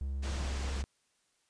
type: tone with pitch glide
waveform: triangle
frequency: 68.3 to 67.48 Hz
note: C#2 to C#2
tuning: -25 to -46 cents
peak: -31 dBFS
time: 0.01-0.84 s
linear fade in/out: 0 ms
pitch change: -21 cents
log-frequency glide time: 0.19-0.48 s
type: low-pass noise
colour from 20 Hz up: pink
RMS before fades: -42 dBFS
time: 0.22-0.83 s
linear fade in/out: 20 ms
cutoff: 8000 Hz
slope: 24 dB/octave
effects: white hiss -74 dBFS RMS until 1.49 s + resampled to 22050 Hz